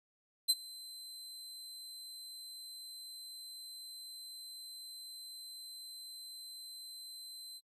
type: tone with ADSR envelope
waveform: sawtooth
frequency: 4072 Hz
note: C8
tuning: 48 cents flat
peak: -21 dBFS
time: 0.48-7.61 s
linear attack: 21 ms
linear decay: 39 ms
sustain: -23 dB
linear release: 45 ms
effects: noise-tail reverb RT60 0.1 s tail -25 dB re dry + resampled to 32000 Hz